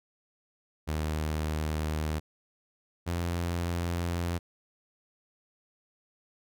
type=tone pair in turn; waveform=sawtooth; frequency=77.4 / 86.16 Hz; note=D#2 / F2; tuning=-9 / -23 cents; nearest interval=major second; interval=186 cents; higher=second; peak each=-25 dBFS; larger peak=neither; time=0.87-2.2 / 3.06-4.39 s; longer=neither; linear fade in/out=20 ms; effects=none